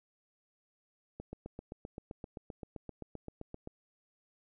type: click train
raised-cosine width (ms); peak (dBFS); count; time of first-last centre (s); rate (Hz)
2; -29; 20; 1.2-3.674; 7.68
effects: none